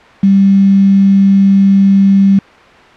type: tone with quantisation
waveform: sine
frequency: 196 Hz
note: G3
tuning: in tune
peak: -4 dBFS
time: 0.23-2.39 s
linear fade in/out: 5 ms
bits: 4
effects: white hiss -38 dBFS RMS until 2.96 s + low-pass 2000 Hz 12 dB/octave